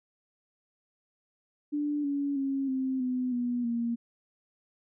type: tone with pitch steps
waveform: sine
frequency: 293.7 / 282.9 / 272.5 / 262.4 / 252.7 / 243.4 / 234.5 Hz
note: D4 / C#4 / C#4 / C4 / B3 / B3 / A#3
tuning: 0 / +35 / -29 / +5 / +40 / -25 / +11 cents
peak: -27 dBFS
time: 1.72-3.96 s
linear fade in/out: 20 ms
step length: 320 ms
effects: none